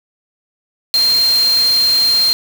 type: tone in noise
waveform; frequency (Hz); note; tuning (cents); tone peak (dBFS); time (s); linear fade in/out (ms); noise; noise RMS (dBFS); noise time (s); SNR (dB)
sine; 4186; C8; 0; -10; 0.94-2.33; 0; white; -24; 0.94-2.33; +11
effects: none